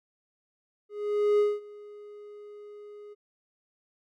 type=tone with ADSR envelope; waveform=triangle; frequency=415.3 Hz; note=G#4; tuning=in tune; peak=-17 dBFS; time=0.89-3.15 s; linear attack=500 ms; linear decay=210 ms; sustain=-24 dB; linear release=26 ms; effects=none